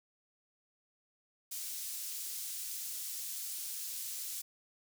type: high-pass noise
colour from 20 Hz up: pink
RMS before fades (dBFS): -41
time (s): 1.51-4.42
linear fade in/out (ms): 10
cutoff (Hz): 6500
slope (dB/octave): 12
effects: none